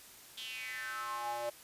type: tone with high-pass filter sweep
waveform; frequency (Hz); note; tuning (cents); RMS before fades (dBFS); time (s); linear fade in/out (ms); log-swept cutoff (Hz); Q
square; 118.9; A#2; +35; -40; 0.37-1.5; 10; 3400 to 600; 6.3
effects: white hiss -55 dBFS RMS until 1.63 s + resampled to 32000 Hz